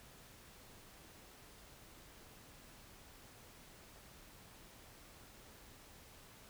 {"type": "silence", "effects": ["pink hiss -59 dBFS RMS until 6.49 s"]}